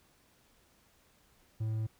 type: tone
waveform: triangle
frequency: 110 Hz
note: A2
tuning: in tune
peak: -29 dBFS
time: 1.6-1.87 s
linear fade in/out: 10 ms
effects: pink hiss -67 dBFS RMS until 1.99 s